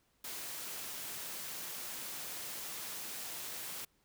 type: high-pass noise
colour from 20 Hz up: white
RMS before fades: -43 dBFS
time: 0.24-3.85 s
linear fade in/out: 5 ms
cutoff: 110 Hz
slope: 12 dB/octave
effects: pink hiss -74 dBFS RMS until 4.04 s